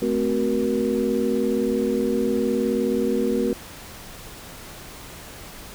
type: tone cluster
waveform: sine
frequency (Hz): 219.1 / 258.4 / 373.9 / 472.8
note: A3 / C4 / F#4 / A#4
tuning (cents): -7 / -21 / +18 / +24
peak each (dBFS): -25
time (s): 0.02-3.53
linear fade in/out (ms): 2
effects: pink hiss -40 dBFS RMS until 5.74 s